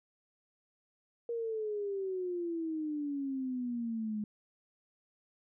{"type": "exponential sweep", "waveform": "sine", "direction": "down", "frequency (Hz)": [473.3, 208.5], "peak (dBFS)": -33, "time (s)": [1.29, 4.24], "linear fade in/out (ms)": 2, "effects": []}